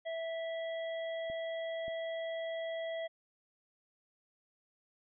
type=harmonic tone; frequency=657 Hz; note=E5; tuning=6 cents flat; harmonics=1 / 3 / 5; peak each=-36 / -46 / -50 dBFS; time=0.05-3.08 s; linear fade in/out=20 ms
type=clicks; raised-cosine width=3 ms; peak=-38 dBFS; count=2; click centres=1.3 / 1.881 s
effects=none